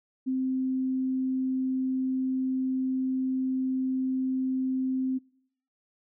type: tone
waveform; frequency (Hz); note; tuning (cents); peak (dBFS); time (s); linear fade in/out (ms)
sine; 260.5; C4; -7; -25; 0.26-5.19; 20
effects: noise-tail reverb RT60 0.7 s tail -25 dB re dry